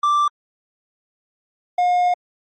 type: tone pair in turn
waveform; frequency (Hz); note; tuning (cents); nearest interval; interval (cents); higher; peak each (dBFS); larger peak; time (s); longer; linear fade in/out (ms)
triangle; 1174.7 / 715.4; D6 / F5; 0 / +41; major sixth; 859; first; -12; neither; 0.03-0.28 / 1.78-2.14; second; 5
effects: MP3 32 kbps